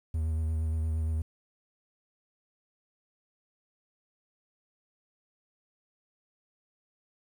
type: tone with vibrato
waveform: triangle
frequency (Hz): 79.6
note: D#2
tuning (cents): +40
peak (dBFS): -25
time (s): 0.14-1.22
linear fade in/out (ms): 5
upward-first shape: sine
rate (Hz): 8.6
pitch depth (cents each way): 26
effects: 10-bit